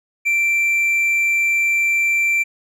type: tone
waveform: triangle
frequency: 2349 Hz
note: D7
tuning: in tune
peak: -13 dBFS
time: 0.25-2.44 s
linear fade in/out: 20 ms
effects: none